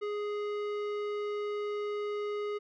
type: tone with tanh clipping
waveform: sine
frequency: 415.3 Hz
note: G#4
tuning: in tune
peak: -34 dBFS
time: 0.01-2.59 s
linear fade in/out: 20 ms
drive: 15 dB
effects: none